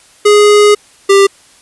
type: tone pair in turn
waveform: square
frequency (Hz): 415.3 / 395.2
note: G#4 / G4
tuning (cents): 0 / +14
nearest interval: minor second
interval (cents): 86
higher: first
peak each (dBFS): -4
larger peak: neither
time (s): 0.25-0.75 / 1.09-1.27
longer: first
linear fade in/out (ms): 10
effects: white hiss -44 dBFS RMS until 1.61 s + resampled to 24000 Hz